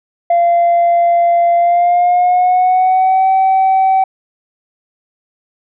sine tone with pitch glide, 689 to 764.5 Hz, F5 to G5, -24 to -44 cents, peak -6 dBFS, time 0.3-4.04 s, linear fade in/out 5 ms, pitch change +180 cents, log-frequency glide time 1.56-3.29 s, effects tanh soft clip ceiling -6 dBFS

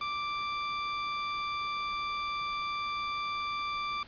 sawtooth tone, 1174.7 Hz, D6, in tune, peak -28 dBFS, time 0.01-4.03 s, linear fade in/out 2 ms, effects pink hiss -53 dBFS RMS until 4.07 s + resampled to 11025 Hz

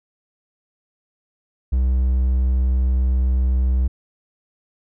triangle tone, 63.7 Hz, C2, 46 cents flat, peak -13 dBFS, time 1.72-3.88 s, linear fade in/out 10 ms, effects none

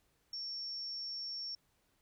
sine tone, 5470 Hz, F8, 37 cents flat, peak -39 dBFS, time 0.33-1.55 s, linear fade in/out 2 ms, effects pink hiss -75 dBFS RMS until 2.01 s

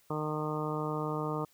harmonic tone, 152.9 Hz, D#3, 30 cents flat, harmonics 1 / 2 / 3 / 4 / 5 / 6 / 7 / 8, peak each -36 / -38 / -37 / -42 / -44 / -42 / -42 / -40 dBFS, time 0.1-1.45 s, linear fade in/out 5 ms, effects white hiss -66 dBFS RMS until 1.53 s

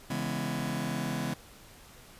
sawtooth chord, C# minor seventh, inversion none, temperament just, 138.59 / 166.31 / 207.9 / 249.5 Hz, C#3 / E3 / G#3 / B3, 0 / +16 / +2 / +18 cents, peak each -32 dBFS, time 0.1-1.34 s, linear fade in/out 5 ms, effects pink hiss -53 dBFS RMS until 2.19 s + resampled to 32000 Hz

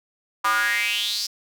square tone with high-pass filter sweep, 110 Hz, A2, in tune, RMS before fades -23 dBFS, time 0.44-1.27 s, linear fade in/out 10 ms, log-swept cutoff 1100 to 5200 Hz, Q 6.2, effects none

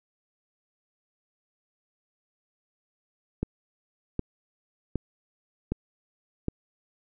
click train, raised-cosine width 3 ms, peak -14 dBFS, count 5, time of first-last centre 3.43-6.483 s, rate 1.31 Hz, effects none

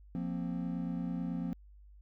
triangle chord, F suspended fourth, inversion none, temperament just, 174.61 / 232.8 / 261.9 Hz, F3 / Bb3 / C4, 0 / -2 / +2 cents, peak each -34 / -38 / -37 dBFS, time 0.15-1.53 s, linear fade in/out 0 ms, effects added 50 Hz sine -53 dBFS peak until 2.01 s

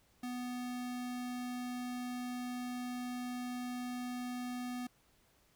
square tone, 247.4 Hz, B3, 3 cents sharp, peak -39 dBFS, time 0.23-4.87 s, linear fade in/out 5 ms, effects pink hiss -70 dBFS RMS until 5.55 s

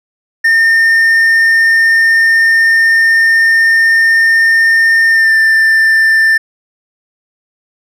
triangle tone with pitch glide, 1816 to 1783.8 Hz, A#6 to A6, -46 to +23 cents, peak -4 dBFS, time 0.44-6.38 s, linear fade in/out 10 ms, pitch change -31 cents, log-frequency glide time 5.09-5.35 s, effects none

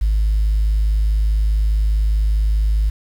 sine tone, 52.4 Hz, G#1, 16 cents sharp, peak -12 dBFS, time 0.01-2.9 s, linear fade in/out 10 ms, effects tanh soft clip ceiling -10 dBFS + 7-bit

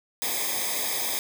white noise with comb filter, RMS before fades -28 dBFS, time 0.22-1.19 s, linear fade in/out 0 ms, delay 0.7 ms, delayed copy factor -1, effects none

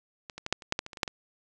clicks, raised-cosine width 0.2 ms, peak -22 / -23 / -16 / -7 / -29 / -8 / -11 / -22 / -26 / -24 / -8 / -17 dBFS, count 12, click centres 0.298 / 0.38 / 0.464 / 0.526 / 0.622 / 0.724 / 0.791 / 0.864 / 0.932 / 0.972 / 1.032 / 1.078 s, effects resampled to 22050 Hz + 8-bit

